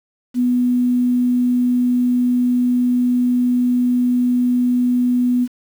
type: tone with quantisation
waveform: sine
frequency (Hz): 246.9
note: B3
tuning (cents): 0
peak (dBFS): -13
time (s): 0.34-5.48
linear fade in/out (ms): 50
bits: 7
effects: none